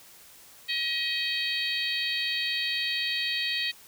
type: harmonic tone with a mistuned harmonic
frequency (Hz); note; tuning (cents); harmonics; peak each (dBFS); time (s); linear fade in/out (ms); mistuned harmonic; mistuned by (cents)
636; D#5; +38; 3 / 4 / 5 / 6 / 7; -33 / -33 / -33 / -33 / -33; 0.68-3.72; 20; 4; -17
effects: white hiss -52 dBFS RMS until 3.87 s

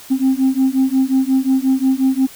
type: beating tone pair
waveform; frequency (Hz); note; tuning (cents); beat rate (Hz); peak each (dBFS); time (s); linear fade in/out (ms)
sine; 261.6 / 267.2; C4 / C4; 0 / +36; 5.6; -14; 0.1-2.27; 20
effects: tanh soft clip ceiling -8 dBFS + white hiss -39 dBFS RMS until 2.35 s

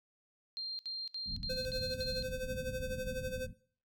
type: tone bursts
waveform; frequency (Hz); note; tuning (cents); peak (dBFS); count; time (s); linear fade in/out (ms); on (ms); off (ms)
sine; 4186; C8; 0; -37; 6; 0.57-2.225; 0; 220; 67
type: low-pass noise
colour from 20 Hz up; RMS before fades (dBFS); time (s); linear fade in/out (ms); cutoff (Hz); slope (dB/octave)
pink; -43; 1.25-3.54; 50; 260; 96
type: tone with tremolo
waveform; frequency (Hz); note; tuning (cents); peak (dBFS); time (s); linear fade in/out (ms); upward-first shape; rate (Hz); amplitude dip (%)
square; 514; C5; -31; -36; 1.49-3.47; 10; sine; 12; 70
effects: noise-tail reverb RT60 0.5 s tail -20 dB re dry

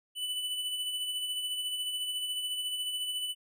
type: tone with tremolo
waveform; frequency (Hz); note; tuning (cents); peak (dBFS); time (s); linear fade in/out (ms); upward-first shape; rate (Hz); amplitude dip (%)
square; 2985; F#7; +15; -31; 0.15-3.35; 50; sine; 14; 40
effects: none

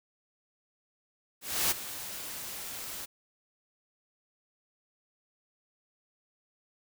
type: noise with ADSR envelope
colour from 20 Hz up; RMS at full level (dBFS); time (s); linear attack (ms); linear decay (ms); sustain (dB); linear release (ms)
white; -26; 1.41-3.06; 300; 17; -14; 16
effects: none

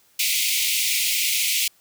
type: high-pass noise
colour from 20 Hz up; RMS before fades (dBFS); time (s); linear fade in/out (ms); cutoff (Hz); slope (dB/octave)
pink; -22; 0.19-1.68; 5; 2100; 96
effects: white hiss -59 dBFS RMS until 1.8 s

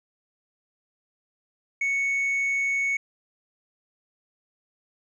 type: tone with tanh clipping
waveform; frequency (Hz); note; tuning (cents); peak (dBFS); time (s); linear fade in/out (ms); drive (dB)
sine; 2217; C#7; 0; -23; 1.81-2.97; 5; 2
effects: none

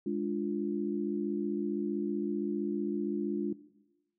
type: chord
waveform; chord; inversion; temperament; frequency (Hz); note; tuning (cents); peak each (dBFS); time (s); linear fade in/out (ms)
sine; D diminished; second; equal; 207.7 / 293.7 / 349.2; Ab3 / D4 / F4; 0 / 0 / 0; -34; 0.06-3.53; 5
effects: noise-tail reverb RT60 1.0 s tail -17 dB re dry

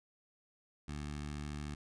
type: tone with notch filter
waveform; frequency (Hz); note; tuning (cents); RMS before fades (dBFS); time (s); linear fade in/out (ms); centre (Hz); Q
15% pulse; 73.7; D2; +7; -42; 0.88-1.75; 5; 570; 0.99
effects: resampled to 22050 Hz

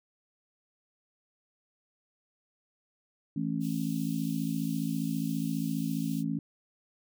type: harmonic tone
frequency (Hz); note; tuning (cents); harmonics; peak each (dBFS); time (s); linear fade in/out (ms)
54.8; A1; -6; 3 / 4 / 5; -33 / -33 / -33; 3.36-6.39; 5
type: high-pass noise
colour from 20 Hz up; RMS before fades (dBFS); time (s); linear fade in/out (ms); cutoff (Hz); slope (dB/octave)
white; -48; 3.6-6.24; 50; 2500; 96
effects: none

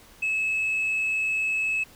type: tone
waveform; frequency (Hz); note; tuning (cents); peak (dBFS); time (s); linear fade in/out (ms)
sine; 2592; E7; -30; -21; 0.22-1.84; 10
effects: tanh soft clip ceiling -21 dBFS + pink hiss -52 dBFS RMS until 1.95 s

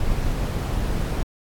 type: noise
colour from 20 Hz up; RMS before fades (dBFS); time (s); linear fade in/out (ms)
brown; -23; 0-1.23; 2
effects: AAC 64 kbps

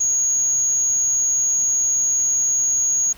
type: tone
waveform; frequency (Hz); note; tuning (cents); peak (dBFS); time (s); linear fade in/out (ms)
sine; 6645; G#8; 0; -15; 0-3.13; 10
effects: tanh soft clip ceiling -12 dBFS + pink hiss -46 dBFS RMS until 3.17 s

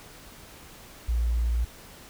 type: tone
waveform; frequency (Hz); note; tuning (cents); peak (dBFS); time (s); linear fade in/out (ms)
sine; 58.27; A#1; 0; -22; 1.08-1.65; 10
effects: pink hiss -48 dBFS RMS until 2.09 s

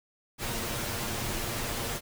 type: noise with comb filter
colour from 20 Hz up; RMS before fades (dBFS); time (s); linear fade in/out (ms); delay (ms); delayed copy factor
pink; -33; 0.38-2.01; 50; 8.6; +0.55
effects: none

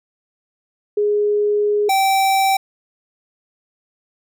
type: tone pair in turn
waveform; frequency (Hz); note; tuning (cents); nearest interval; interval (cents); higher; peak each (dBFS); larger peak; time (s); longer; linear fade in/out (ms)
sine / square; 415.3 / 775.4; G#4 / G5; 0 / -19; major seventh; 1081; second; -14; neither; 0.97-1.89 / 1.89-2.57; first; 5
effects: none

